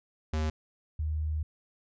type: tone pair in turn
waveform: square / sine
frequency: 77.78 / 77.2 Hz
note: D#2 / D#2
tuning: 0 / -13 cents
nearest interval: unison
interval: 13 cents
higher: first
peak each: -28 dBFS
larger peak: neither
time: 0.33-0.5 / 0.99-1.43 s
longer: second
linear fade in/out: 5 ms
effects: resampled to 16000 Hz